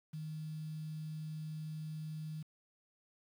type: tone with quantisation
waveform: sine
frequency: 155.56 Hz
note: D#3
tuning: in tune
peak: -40 dBFS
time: 0.13-2.43 s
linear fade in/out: 10 ms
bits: 10
effects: none